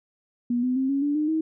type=tone with pitch steps; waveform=sine; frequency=241.4 / 252.7 / 264.5 / 276.8 / 289.7 / 303.3 / 317.4 Hz; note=B3 / B3 / C4 / C#4 / D4 / D#4 / D#4; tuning=-39 / +40 / +19 / -2 / -24 / -44 / +35 cents; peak=-21 dBFS; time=0.5-1.41 s; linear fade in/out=5 ms; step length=130 ms; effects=none